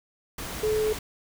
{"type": "tone in noise", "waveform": "sine", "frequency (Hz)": 430.8, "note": "A4", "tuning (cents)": -37, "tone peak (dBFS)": -22, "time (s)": [0.63, 0.93], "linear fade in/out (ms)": 5, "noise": "pink", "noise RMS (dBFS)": -35, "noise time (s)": [0.38, 0.99], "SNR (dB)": 10, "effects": []}